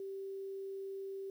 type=tone with quantisation; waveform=sine; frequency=389.2 Hz; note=G4; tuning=12 cents flat; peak=-40 dBFS; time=0-1.3 s; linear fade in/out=2 ms; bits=11; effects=none